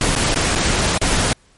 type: noise with dropouts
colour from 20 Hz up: pink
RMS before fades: -17 dBFS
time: 0.01-1.33 s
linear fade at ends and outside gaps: 2 ms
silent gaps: 0.153-0.161 / 0.344-0.358 / 0.551-0.557 / 0.979-1.014 s
effects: pink hiss -54 dBFS RMS until 1.57 s + MP3 48 kbps